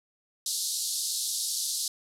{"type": "band-pass noise", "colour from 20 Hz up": "pink", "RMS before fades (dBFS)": -31, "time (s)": [0.46, 1.88], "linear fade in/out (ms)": 2, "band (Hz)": [3900, 12000], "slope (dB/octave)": 48, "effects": []}